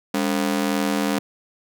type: ring-modulated tone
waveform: sawtooth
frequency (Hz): 244.2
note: B3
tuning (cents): -19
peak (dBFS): -13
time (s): 0.14-1.19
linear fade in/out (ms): 5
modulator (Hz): 41.1
effects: none